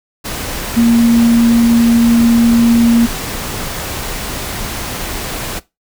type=tone in noise; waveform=sine; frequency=233.2 Hz; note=A#3; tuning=1 cent sharp; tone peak=-6 dBFS; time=0.76-3.07 s; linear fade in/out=20 ms; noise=pink; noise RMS=-22 dBFS; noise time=0.24-5.6 s; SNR=+13 dB; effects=noise-tail reverb RT60 0.2 s tail -18 dB re dry